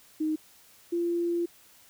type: tone pair in turn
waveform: sine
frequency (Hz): 311.1 / 343.4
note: D#4 / F4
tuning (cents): 0 / -29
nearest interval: major second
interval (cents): 171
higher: second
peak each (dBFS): -25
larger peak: neither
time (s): 0.2-0.36 / 0.92-1.46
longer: second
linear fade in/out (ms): 10
effects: white hiss -57 dBFS RMS until 1.89 s